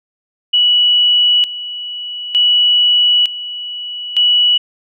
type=tone with tremolo; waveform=sine; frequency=2940 Hz; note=F#7; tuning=12 cents flat; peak=-8 dBFS; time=0.53-4.58 s; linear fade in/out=10 ms; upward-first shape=square; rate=0.55 Hz; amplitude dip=80%; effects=none